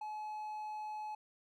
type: tone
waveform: triangle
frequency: 853 Hz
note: G#5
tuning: 46 cents sharp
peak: -38 dBFS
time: 0.01-1.15 s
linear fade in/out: 5 ms
effects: none